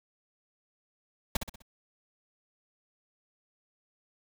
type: noise with echo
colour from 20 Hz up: pink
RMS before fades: -27 dBFS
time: 1.35-1.37 s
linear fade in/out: 5 ms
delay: 63 ms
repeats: 4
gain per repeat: -7 dB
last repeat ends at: 1.622 s
effects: none